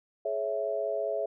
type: chord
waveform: sine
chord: C# minor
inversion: second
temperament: equal with one note detuned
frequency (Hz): 424 / 554.4 / 659.3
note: G#4 / C#5 / E5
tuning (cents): +36 / 0 / 0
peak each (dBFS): -34 / -33 / -31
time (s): 0.25-1.26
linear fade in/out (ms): 5
effects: none